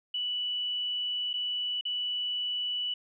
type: tone with dropouts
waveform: sine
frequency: 2960 Hz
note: F#7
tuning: in tune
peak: -29 dBFS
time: 0.14-2.94 s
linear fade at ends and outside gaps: 5 ms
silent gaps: 1.332-1.338 / 1.811-1.852 s
effects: none